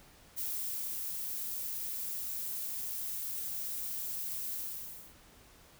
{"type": "noise with ADSR envelope", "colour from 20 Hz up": "violet", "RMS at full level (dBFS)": -36, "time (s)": [0.36, 5.15], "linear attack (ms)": 28, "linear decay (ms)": 580, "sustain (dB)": -2, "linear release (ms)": 580, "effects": ["pink hiss -59 dBFS RMS until 5.79 s"]}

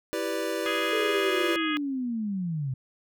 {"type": "chord", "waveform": "square", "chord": "E minor seventh", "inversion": "none", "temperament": "equal", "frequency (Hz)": [329.6, 392, 493.9, 587.3], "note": ["E4", "G4", "B4", "D5"], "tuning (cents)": [0, 0, 0, 0], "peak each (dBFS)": -34, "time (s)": [0.13, 1.56], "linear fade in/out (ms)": 0}
{"type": "harmonic tone", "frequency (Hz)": 415.3, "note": "G#4", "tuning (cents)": 0, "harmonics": [3, 4, 5, 6, 7, 8], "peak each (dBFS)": [-33, -34, -35, -36, -36, -37], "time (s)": [0.66, 1.77], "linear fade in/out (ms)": 0}
{"type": "linear sweep", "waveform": "sine", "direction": "down", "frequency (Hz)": [444.9, 125.2], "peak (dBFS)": -27, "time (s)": [0.92, 2.74], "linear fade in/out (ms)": 5}
{"effects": []}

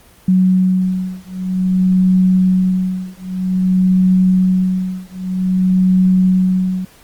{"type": "beating tone pair", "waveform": "sine", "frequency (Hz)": [185, 185.52], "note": ["F#3", "F#3"], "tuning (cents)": [0, 5], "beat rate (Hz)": 0.52, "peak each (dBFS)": -14, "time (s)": [0.28, 6.85], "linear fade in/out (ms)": 5, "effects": ["pink hiss -46 dBFS RMS until 7.03 s", "Opus 24 kbps"]}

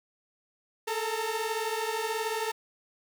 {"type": "tone cluster", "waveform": "sawtooth", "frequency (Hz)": [430.8, 449.4, 912], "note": ["A4", "A4", "A#5"], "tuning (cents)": [-37, 37, -38], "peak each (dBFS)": -30, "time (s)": [0.87, 2.52], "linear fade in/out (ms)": 10, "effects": []}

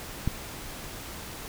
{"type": "click", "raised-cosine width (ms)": 5, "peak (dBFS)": -13, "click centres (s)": 0.276, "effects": ["pink hiss -40 dBFS RMS until 1.48 s"]}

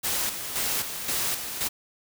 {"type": "noise with tremolo", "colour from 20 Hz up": "white", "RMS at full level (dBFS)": -27, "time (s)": [0.03, 1.69], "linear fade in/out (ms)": 20, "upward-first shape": "square", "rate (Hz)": 1.9, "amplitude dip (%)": 55, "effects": []}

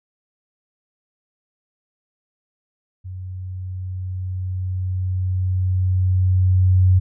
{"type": "tone with level ramp", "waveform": "sine", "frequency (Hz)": 92.5, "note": "F#2", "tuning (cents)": 0, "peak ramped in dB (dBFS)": [-29, -10], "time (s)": [3.04, 7], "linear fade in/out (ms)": 20, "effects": []}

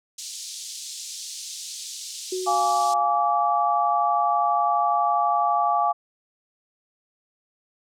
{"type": "band-pass noise", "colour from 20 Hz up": "white", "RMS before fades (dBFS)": -36, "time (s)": [0.18, 2.94], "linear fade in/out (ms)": 5, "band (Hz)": [3700, 7900], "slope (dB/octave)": 24}
{"type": "tone with exponential decay", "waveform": "sine", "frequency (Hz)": 370, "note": "F#4", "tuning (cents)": 0, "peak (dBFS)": -24, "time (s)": [2.32, 3.52], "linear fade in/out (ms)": 5, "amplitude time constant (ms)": 260}
{"type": "chord", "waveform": "sine", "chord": "D diminished", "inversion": "first", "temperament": "equal with one note detuned", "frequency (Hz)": [698.5, 830.6, 1155.8], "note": ["F5", "Ab5", "D6"], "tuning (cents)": [0, 0, -28], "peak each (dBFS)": -23, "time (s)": [2.46, 5.93], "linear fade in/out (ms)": 20}
{"effects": []}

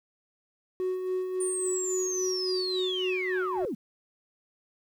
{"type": "tone with tremolo", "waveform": "triangle", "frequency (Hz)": 370, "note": "F#4", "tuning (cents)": 0, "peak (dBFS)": -23, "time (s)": [0.8, 3.65], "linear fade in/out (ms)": 0, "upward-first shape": "sine", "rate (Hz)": 3.6, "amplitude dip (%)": 50}
{"type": "linear sweep", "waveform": "sine", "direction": "down", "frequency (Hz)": [9070, 174.61], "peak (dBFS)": -29, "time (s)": [1.4, 3.75], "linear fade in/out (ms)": 10}
{"effects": ["tanh soft clip ceiling -21 dBFS", "10-bit"]}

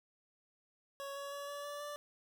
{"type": "tone with pitch steps", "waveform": "25% pulse", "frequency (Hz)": [556, 561.8, 567.7, 573.6, 579.6, 585.7], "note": ["C#5", "C#5", "C#5", "D5", "D5", "D5"], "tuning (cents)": [5, 23, 41, -41, -23, -5], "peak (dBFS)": -38, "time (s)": [1, 1.96], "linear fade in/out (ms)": 0, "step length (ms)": 160, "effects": []}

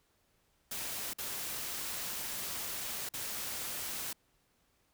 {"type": "noise with dropouts", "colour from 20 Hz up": "white", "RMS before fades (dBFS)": -39, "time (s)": [0.71, 4.13], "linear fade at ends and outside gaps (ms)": 5, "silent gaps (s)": [[1.135, 1.184], [3.09, 3.137]], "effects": ["pink hiss -73 dBFS RMS until 4.93 s"]}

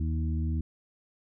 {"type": "harmonic tone with a mistuned harmonic", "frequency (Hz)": 79.1, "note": "D#2", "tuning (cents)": 29, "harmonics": [1, 2, 3, 4], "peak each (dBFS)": [-27, -36, -37, -41], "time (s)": [0, 0.61], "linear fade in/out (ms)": 5, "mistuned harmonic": 2, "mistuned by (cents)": 16, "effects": []}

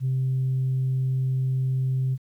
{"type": "tone", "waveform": "sine", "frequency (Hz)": 130.81, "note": "C3", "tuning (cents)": 0, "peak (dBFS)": -20, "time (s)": [0, 2.18], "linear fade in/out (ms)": 50, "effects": ["tanh soft clip ceiling -18 dBFS", "10-bit"]}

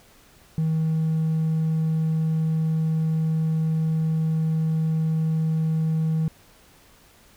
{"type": "tone", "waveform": "triangle", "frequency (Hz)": 159.3, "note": "D#3", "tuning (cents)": 41, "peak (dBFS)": -17, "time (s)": [0.58, 6.28], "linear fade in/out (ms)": 0, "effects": ["tanh soft clip ceiling -15 dBFS", "pink hiss -54 dBFS RMS until 7.36 s"]}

